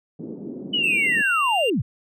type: band-pass noise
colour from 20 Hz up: pink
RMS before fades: -34 dBFS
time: 0.19-1.22 s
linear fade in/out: 5 ms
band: 200 to 370 Hz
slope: 24 dB/octave
type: linear sweep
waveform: sine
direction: down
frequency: 3000 to 80.6 Hz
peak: -19 dBFS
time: 0.73-1.82 s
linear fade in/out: 10 ms
type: tone with pitch glide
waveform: triangle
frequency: 2755 to 2789 Hz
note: F7 to F7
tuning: -24 to -3 cents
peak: -21 dBFS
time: 0.83-1.7 s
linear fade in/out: 5 ms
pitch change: +21 cents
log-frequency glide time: 1.37-1.51 s
effects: none